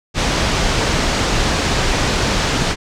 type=low-pass noise; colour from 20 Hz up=pink; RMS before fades=-17 dBFS; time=0.14-2.76 s; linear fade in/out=50 ms; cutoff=6800 Hz; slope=24 dB/octave; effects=none

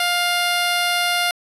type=tone; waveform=10% pulse; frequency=704 Hz; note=F5; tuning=14 cents sharp; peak=-9 dBFS; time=0-1.31 s; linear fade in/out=2 ms; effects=resampled to 32000 Hz

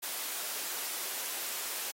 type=high-pass noise; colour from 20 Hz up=white; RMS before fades=-37 dBFS; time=0.02-1.92 s; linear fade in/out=20 ms; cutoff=380 Hz; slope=12 dB/octave; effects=AAC 48 kbps

